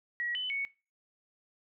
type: tone with pitch steps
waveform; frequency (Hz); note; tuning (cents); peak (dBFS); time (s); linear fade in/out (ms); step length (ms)
sine; 1916 / 3015 / 2219; A#6 / F#7 / C#7; +47 / +32 / +1; -31; 0.2-0.65; 0; 150
effects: noise-tail reverb RT60 0.3 s tail -20 dB re dry